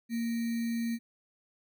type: tone with sample-and-hold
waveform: sine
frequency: 231.6 Hz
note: A#3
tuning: 11 cents flat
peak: -29 dBFS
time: 0.09-0.99 s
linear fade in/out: 50 ms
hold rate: 2100 Hz
effects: none